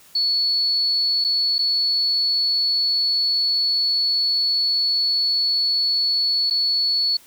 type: tone with dropouts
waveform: sine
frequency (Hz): 4415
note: C#8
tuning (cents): -8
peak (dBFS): -17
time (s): 0.15-7.17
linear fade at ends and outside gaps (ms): 5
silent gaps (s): 1.242-1.246 / 1.583-1.589 / 6.5-6.507
effects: white hiss -50 dBFS RMS until 7.26 s